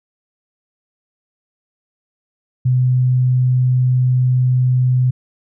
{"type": "tone", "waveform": "sine", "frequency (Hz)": 126.8, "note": "B2", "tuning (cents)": 46, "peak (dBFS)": -11, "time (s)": [2.65, 5.11], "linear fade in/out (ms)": 10, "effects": []}